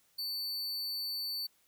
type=tone; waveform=45% pulse; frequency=4500 Hz; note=C#8; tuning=25 cents sharp; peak=-34 dBFS; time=0.18-1.47 s; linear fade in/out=10 ms; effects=white hiss -70 dBFS RMS until 1.67 s